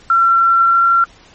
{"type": "tone with pitch glide", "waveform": "sine", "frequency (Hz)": [1358, 1367.4], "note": ["F6", "F6"], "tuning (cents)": [-49, -37], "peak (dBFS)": -8, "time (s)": [0.1, 1.04], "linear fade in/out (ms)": 2, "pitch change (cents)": 12, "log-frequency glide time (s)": [0.59, 0.82], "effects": ["pink hiss -45 dBFS RMS until 1.34 s", "MP3 32 kbps"]}